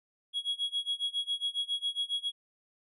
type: tone with tremolo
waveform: triangle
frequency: 3322 Hz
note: G#7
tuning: in tune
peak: -25 dBFS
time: 0.33-2.32 s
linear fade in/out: 50 ms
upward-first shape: sine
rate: 7.3 Hz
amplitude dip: 95%
effects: tanh soft clip ceiling -22 dBFS + resampled to 24000 Hz